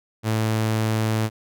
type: tone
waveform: sawtooth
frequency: 110 Hz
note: A2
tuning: in tune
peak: -16 dBFS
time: 0.23-1.3 s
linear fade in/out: 50 ms
effects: none